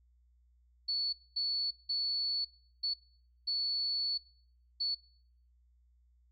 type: tone bursts at uneven times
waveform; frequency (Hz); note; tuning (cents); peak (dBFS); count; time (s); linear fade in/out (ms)
sine; 4435; C#8; 0; -30; 6; 0.88-1.13 / 1.36-1.71 / 1.89-2.45 / 2.83-2.94 / 3.47-4.18 / 4.8-4.95; 10
effects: noise-tail reverb RT60 0.7 s tail -25 dB re dry + added 60 Hz sine -64 dBFS peak until 6.31 s